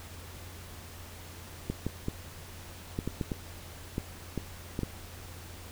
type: clicks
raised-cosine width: 3 ms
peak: -18 dBFS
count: 11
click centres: 1.7 / 1.866 / 2.084 / 2.989 / 3.076 / 3.212 / 3.318 / 3.981 / 4.377 / 4.791 / 4.833 s
effects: added 87 Hz sine -47 dBFS peak until 5.71 s + pink hiss -48 dBFS RMS until 5.71 s